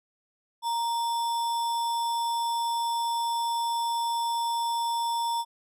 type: tone with sample-and-hold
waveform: sine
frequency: 932.3 Hz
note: A#5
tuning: in tune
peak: -25 dBFS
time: 0.62-5.45 s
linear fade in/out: 50 ms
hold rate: 4410 Hz
effects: low-pass 11000 Hz 12 dB/octave